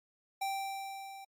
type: tone with level ramp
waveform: square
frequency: 782 Hz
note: G5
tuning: 4 cents flat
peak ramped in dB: -32 to -47 dBFS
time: 0.41-1.25 s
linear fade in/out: 10 ms
effects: MP3 64 kbps